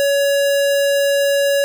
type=tone; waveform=square; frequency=562 Hz; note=C#5; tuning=24 cents sharp; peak=-14 dBFS; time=0-1.64 s; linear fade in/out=0 ms; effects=none